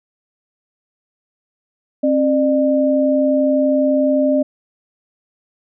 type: tone pair together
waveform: sine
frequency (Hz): 267.6 / 600.7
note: C4 / D5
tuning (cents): +39 / +39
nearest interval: octave + major second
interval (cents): 1400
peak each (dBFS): -15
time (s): 2.03-4.43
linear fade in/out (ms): 10
effects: none